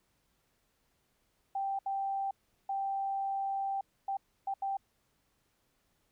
sine tone bursts at uneven times, 784 Hz, G5, in tune, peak -31 dBFS, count 6, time 1.55-1.79 / 1.86-2.31 / 2.69-3.81 / 4.08-4.17 / 4.47-4.54 / 4.62-4.77 s, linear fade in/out 5 ms, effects pink hiss -75 dBFS RMS until 6.11 s

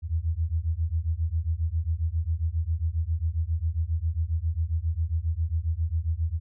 sine beating tone pair, 78.1 / 85.5 Hz, D#2 / F2, +7 / -36 cents, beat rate 7.4 Hz, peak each -27 dBFS, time 0.02-6.4 s, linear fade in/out 50 ms, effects none

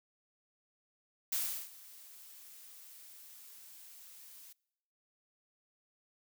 blue noise with ADSR envelope, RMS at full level -33 dBFS, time 1.32-4.53 s, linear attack 7 ms, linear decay 360 ms, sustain -21 dB, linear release 8 ms, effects noise-tail reverb RT60 0.9 s tail -26 dB re dry

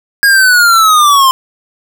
square linear sweep, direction down, 1644 to 1038 Hz, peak -5 dBFS, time 0.23-1.31 s, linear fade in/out 0 ms, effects none

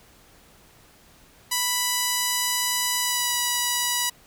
5% pulse tone with pitch glide, 987.8 to 975.9 Hz, B5 to B5, 0 to -21 cents, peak -10 dBFS, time 1.51-4.1 s, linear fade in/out 10 ms, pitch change -21 cents, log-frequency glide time 3-3.35 s, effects pink hiss -54 dBFS RMS until 4.26 s

